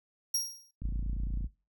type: tone with exponential decay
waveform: sawtooth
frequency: 5620 Hz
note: F8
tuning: 10 cents sharp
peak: -23 dBFS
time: 0.34-0.71 s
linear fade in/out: 5 ms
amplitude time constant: 80 ms
type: click train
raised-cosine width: 5 ms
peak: -28 dBFS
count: 19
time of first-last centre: 0.82-1.443 s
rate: 28.9 Hz
type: tone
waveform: sine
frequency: 49.87 Hz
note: G1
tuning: 30 cents sharp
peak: -30 dBFS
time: 0.83-1.48 s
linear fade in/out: 20 ms
effects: noise-tail reverb RT60 0.3 s tail -22 dB re dry